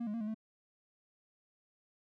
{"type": "tone with pitch steps", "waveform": "triangle", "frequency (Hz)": [235.4, 208.8, 231.2, 211.8, 219.5], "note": ["A#3", "G#3", "A#3", "G#3", "A3"], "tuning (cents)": [17, 10, -14, 34, -4], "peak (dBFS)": -33, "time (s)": [0, 0.345], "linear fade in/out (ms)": 10, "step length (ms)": 69, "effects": []}